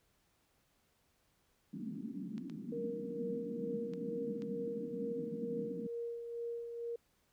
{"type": "band-pass noise", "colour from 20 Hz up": "pink", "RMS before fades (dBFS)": -43, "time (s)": [1.73, 5.87], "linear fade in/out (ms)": 5, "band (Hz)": [180, 290], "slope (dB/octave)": 48}
{"type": "clicks", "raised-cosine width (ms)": 0.2, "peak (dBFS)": -37, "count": 4, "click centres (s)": [2.38, 2.498, 3.936, 4.421]}
{"type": "tone with tremolo", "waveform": "sine", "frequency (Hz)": 469, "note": "A#4", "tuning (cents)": 11, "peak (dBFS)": -37, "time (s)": [2.72, 6.96], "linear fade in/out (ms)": 5, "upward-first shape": "sine", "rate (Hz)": 2.2, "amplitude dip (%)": 45}
{"effects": ["pink hiss -75 dBFS RMS until 7.32 s"]}